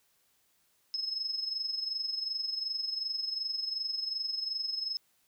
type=tone with amplitude modulation; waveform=sine; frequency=5180 Hz; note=E8; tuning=31 cents flat; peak=-29 dBFS; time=0.94-4.97 s; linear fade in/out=0 ms; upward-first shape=sine; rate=22.7 Hz; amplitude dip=65%; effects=white hiss -71 dBFS RMS until 5.27 s